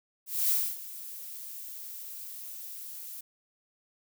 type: noise with ADSR envelope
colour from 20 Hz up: violet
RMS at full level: -25 dBFS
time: 0.26-3.21 s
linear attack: 230 ms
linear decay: 270 ms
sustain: -17 dB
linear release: 5 ms
effects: none